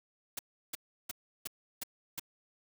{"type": "noise bursts", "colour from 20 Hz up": "white", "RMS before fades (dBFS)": -38, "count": 6, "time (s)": [0.37, 2.196], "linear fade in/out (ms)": 5, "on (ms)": 21, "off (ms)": 340, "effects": []}